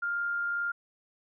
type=tone with amplitude modulation; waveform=sine; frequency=1402 Hz; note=F6; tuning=6 cents sharp; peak=-27 dBFS; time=0.02-0.72 s; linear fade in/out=10 ms; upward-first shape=sine; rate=62.3 Hz; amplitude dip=25%; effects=none